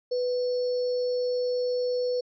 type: tone with sample-and-hold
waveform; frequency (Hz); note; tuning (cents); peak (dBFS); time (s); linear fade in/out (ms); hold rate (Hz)
sine; 495.7; B4; +6; -24; 0.11-2.21; 10; 4900
effects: resampled to 16000 Hz